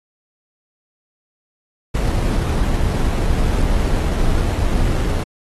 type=noise with sample-and-hold; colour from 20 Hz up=brown; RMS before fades=-17 dBFS; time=1.94-5.24 s; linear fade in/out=10 ms; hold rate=4900 Hz; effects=AAC 32 kbps